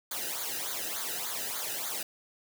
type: noise with flanger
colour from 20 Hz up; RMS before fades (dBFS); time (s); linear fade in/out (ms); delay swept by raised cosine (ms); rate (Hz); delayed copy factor
white; -35; 0.11-2.03; 5; 0.36 to 0.93; 3.4; -0.8
effects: none